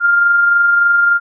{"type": "tone with amplitude modulation", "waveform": "sine", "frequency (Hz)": 1400, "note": "F6", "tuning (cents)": 4, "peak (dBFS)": -7, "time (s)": [0, 1.2], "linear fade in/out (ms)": 50, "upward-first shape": "sine", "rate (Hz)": 23.4, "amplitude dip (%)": 30, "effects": []}